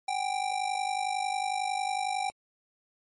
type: ring-modulated tone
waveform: square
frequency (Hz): 784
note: G5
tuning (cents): 0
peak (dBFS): -26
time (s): 0.08-2.3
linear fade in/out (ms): 0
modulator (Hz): 25.5
effects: MP3 48 kbps